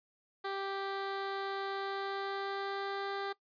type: tone with pitch glide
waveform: 15% pulse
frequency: 392 to 396.1 Hz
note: G4 to G4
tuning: 0 to +18 cents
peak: -29 dBFS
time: 0.44-3.33 s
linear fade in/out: 10 ms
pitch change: +18 cents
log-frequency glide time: 1.72-3.13 s
effects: noise-tail reverb RT60 0.1 s tail -20 dB re dry + resampled to 11025 Hz